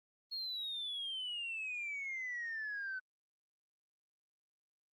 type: exponential sweep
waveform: sine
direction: down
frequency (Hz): 4325 to 1504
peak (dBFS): -37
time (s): 0.31-3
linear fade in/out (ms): 20
effects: tanh soft clip ceiling -35 dBFS + Opus 24 kbps